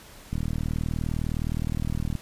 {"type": "click train", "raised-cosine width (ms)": 5, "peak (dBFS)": -16, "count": 73, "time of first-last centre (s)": [0.33, 2.153], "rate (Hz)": 39.5, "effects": ["pink hiss -48 dBFS RMS until 2.21 s", "resampled to 32000 Hz"]}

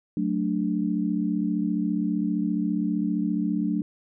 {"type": "chord", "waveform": "sine", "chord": "D major", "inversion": "first", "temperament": "equal", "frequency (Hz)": [185, 220, 293.7], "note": ["F#3", "A3", "D4"], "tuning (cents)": [0, 0, 0], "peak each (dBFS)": -27, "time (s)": [0.17, 3.82], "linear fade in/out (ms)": 2, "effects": []}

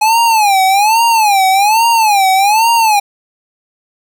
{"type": "tone with vibrato", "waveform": "square", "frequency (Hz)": 840, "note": "G#5", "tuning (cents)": 19, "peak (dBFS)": -8, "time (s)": [0.01, 3], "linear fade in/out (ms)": 10, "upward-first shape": "sine", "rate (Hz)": 1.2, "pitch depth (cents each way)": 180, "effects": []}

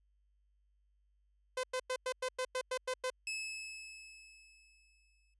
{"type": "tone bursts", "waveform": "sawtooth", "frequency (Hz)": 511, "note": "C5", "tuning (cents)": -41, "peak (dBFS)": -30, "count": 10, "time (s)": [1.57, 3.102], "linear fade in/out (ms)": 5, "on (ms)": 65, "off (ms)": 98}
{"type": "tone with exponential decay", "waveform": "sawtooth", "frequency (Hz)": 2597, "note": "E7", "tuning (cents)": -26, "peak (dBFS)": -33, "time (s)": [3.27, 5.34], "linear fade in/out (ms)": 2, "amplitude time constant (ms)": 450}
{"effects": ["added 50 Hz sine -70 dBFS peak until 5.39 s", "resampled to 24000 Hz"]}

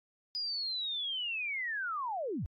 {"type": "linear sweep", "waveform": "sine", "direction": "down", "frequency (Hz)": [4965, 56.3], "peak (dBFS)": -33, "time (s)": [0.35, 2.46], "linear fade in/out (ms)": 0, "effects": ["AAC 48 kbps"]}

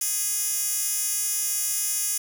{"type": "tone with high-pass filter", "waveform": "10% pulse", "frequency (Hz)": 415.3, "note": "G#4", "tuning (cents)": 0, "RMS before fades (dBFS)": -26, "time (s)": [0.01, 2.18], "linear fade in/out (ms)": 5, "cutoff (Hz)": 8300, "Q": 1.3, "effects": []}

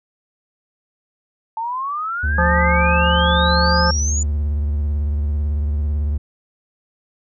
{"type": "exponential sweep", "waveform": "sine", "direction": "up", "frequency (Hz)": [880, 7040], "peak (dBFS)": -21, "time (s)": [1.57, 4.23], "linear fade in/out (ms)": 2}
{"type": "tone with vibrato", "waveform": "triangle", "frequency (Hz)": 73.42, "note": "D2", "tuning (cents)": 0, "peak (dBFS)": -15, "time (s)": [2.23, 6.18], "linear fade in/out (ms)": 10, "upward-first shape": "triangle", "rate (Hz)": 18, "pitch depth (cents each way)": 100}
{"type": "harmonic tone", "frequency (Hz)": 174.61, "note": "F3", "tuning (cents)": 0, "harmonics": [1, 3, 5, 7, 9], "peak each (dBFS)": [-21, -21, -21, -21, -21], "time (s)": [2.38, 3.91], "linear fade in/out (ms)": 5}
{"effects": []}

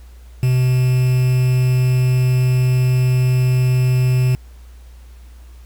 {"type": "tone with quantisation", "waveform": "triangle", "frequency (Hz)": 126.9, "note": "B2", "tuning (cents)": 47, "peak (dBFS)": -10, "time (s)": [0.43, 4.35], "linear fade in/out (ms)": 0, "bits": 5, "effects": ["added 60 Hz sine -37 dBFS peak until 5.65 s", "pink hiss -53 dBFS RMS until 5.65 s"]}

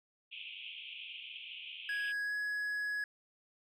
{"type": "band-pass noise", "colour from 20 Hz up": "white", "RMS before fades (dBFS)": -47, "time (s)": [0.31, 2.13], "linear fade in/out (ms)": 20, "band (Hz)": [2400, 3300], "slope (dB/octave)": 96}
{"type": "tone with pitch glide", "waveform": "triangle", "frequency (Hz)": [1661.2, 1678.6], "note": ["G#6", "G#6"], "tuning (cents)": [0, 18], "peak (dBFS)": -32, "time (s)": [1.89, 3.04], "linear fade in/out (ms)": 2, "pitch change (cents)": 18, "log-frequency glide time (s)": [2.23, 2.34]}
{"effects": []}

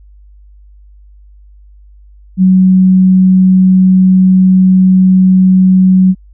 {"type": "tone", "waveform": "sine", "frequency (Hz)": 186.6, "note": "F#3", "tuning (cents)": 15, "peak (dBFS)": -3, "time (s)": [2.37, 6.15], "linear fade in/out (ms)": 50, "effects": ["added 50 Hz sine -36 dBFS peak until 6.33 s"]}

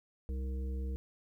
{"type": "harmonic tone with a mistuned harmonic", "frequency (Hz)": 66.1, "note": "C2", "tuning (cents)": 18, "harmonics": [1, 3, 5, 7], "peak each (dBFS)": [-34, -47, -51, -50], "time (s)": [0.29, 0.96], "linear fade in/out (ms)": 0, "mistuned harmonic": 5, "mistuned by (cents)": -82, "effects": ["12-bit"]}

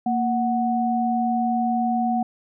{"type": "tone pair together", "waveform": "sine", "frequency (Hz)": [232.1, 740], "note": ["A#3", "F#5"], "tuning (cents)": [-7, 0], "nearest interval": "octave + minor sixth", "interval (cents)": 2007, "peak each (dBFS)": -22, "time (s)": [0.06, 2.23], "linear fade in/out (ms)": 5, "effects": []}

